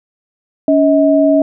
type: tone pair together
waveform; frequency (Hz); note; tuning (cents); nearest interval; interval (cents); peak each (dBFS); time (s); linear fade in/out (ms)
sine; 283.3 / 636; C#4 / D#5; +38 / +38; octave + major second; 1400; -10; 0.68-1.42; 2
effects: none